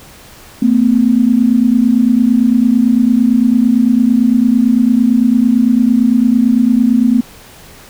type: tone pair together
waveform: sine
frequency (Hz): 225 / 253.9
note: A3 / B3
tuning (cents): +39 / +48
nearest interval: major second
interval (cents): 209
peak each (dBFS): -10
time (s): 0.62-7.21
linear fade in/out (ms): 5
effects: pink hiss -38 dBFS RMS until 7.89 s